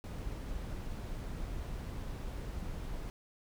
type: noise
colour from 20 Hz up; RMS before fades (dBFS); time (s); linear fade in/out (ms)
brown; -40; 0.04-3.1; 0
effects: none